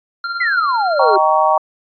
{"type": "tone with tremolo", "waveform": "square", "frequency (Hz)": 1386, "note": "F6", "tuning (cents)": -14, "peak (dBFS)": -19, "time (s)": [0.24, 1.16], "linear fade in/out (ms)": 2, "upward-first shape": "sine", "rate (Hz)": 18, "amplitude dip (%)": 50}
{"type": "exponential sweep", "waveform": "sine", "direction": "down", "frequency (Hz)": [2091, 370], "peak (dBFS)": -14, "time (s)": [0.4, 1.18], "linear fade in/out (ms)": 10}
{"type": "chord", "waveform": "sine", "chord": "Eb dominant seventh", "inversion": "none", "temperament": "just", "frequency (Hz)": [622.3, 777.8, 933.4, 1120.1], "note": ["Eb5", "G5", "Bb5", "Db6"], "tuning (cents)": [0, -14, 2, 18], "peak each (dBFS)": -16, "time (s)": [0.99, 1.58], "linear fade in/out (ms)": 5}
{"effects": ["resampled to 11025 Hz"]}